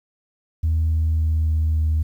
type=tone with pitch steps; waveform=sine; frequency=80.1 / 79.64 / 79.18 / 78.72 / 78.27 Hz; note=E2 / D#2 / D#2 / D#2 / D#2; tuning=-49 / +41 / +31 / +21 / +11 cents; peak=-15 dBFS; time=0.63-2.03 s; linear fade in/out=10 ms; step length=280 ms; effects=tanh soft clip ceiling -14 dBFS + 9-bit